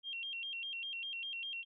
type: tone with vibrato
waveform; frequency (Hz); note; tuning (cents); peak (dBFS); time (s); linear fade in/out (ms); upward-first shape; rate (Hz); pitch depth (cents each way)
sine; 2960; F#7; 0; -39; 0.03-1.65; 50; square; 5; 140
effects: none